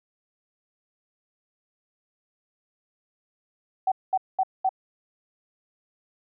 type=tone bursts; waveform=sine; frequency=759 Hz; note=F#5; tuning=44 cents sharp; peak=-19 dBFS; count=4; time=3.87-4.692 s; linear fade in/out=5 ms; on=48 ms; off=210 ms; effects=none